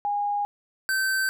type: tone pair in turn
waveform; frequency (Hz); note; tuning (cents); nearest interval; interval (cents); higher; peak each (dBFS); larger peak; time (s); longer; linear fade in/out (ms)
sine / square; 819 / 1546.1; G#5 / G6; -24 / -24; major seventh; 1100; second; -23; neither; 0.05-0.45 / 0.89-1.29; neither; 0
effects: none